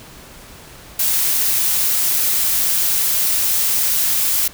blue noise, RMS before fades -17 dBFS, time 0.99-4.48 s, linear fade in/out 5 ms, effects pink hiss -40 dBFS RMS until 4.53 s

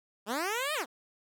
10% pulse linear two-way sweep, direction up then down, 191.8 to 634 to 205.5 Hz, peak -22 dBFS, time 0.26-0.86 s, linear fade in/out 50 ms, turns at 0.74 s, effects none

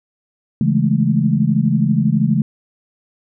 sine chord, A major seventh, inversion first, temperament equal, 138.59 / 164.81 / 207.7 / 220 Hz, C#3 / E3 / G#3 / A3, 0 / 0 / 0 / 0 cents, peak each -18 dBFS, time 0.61-2.42 s, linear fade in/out 2 ms, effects none

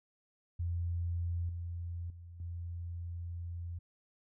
sine tone with level steps, 86 Hz, F2, 26 cents flat, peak -32 / -37 / -47 / -38 dBFS, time 0.59-3.79 s, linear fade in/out 10 ms, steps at 1.49 / 2.1 / 2.4 s, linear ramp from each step 2 ms, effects none

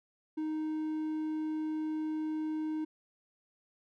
triangle tone, 311.1 Hz, D#4, in tune, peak -30 dBFS, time 0.37-2.85 s, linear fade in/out 10 ms, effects none

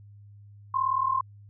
sine tone pair together, 1031 / 1069.6 Hz, C6 / C6, -26 / +38 cents, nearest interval minor second, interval 64 cents, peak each -27 / -25 dBFS, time 0.74-1.21 s, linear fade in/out 5 ms, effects added 102 Hz sine -47 dBFS peak until 1.49 s

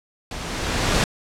pink noise with level ramp, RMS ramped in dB -32 to -17 dBFS, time 0.31-1.04 s, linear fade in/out 2 ms, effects low-pass 7000 Hz 12 dB/octave

